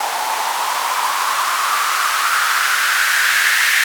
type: noise with band-pass filter sweep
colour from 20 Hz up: blue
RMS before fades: -17 dBFS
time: 0-3.84 s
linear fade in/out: 5 ms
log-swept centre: 820 to 1800 Hz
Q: 4.9
effects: none